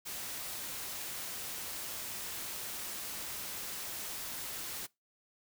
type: noise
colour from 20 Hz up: white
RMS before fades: -41 dBFS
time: 0.05-4.87 s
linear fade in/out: 20 ms
effects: noise-tail reverb RT60 0.2 s tail -22 dB re dry